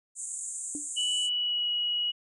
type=band-pass noise; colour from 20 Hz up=pink; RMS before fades=-37 dBFS; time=0.15-1.3 s; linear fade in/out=50 ms; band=6900 to 9200 Hz; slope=96 dB/octave
type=tone with exponential decay; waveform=sine; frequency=293.9 Hz; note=D4; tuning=1 cent sharp; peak=-32 dBFS; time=0.75-0.9 s; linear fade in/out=1 ms; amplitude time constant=31 ms
type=tone with pitch glide; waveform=sine; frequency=2960 to 2911 Hz; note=F#7 to F#7; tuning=0 to -29 cents; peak=-26 dBFS; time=0.96-2.12 s; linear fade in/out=20 ms; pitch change=-29 cents; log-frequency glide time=1.19-1.69 s
effects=none